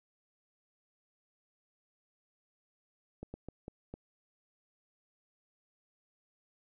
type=slowing click train; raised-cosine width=2 ms; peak=-29 dBFS; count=5; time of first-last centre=3.23-3.94 s; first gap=110 ms; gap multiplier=1.33; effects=none